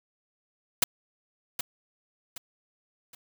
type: noise with echo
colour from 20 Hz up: white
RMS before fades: -21 dBFS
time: 0.82-0.84 s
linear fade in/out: 5 ms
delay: 770 ms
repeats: 3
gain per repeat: -9 dB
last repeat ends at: 3.15 s
effects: none